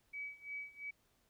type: tone with tremolo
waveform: sine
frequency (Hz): 2280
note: C#7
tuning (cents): +48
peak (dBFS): -40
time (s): 0.13-0.91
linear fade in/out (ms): 10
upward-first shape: sine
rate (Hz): 2.9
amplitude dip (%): 90
effects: pink hiss -75 dBFS RMS until 1.29 s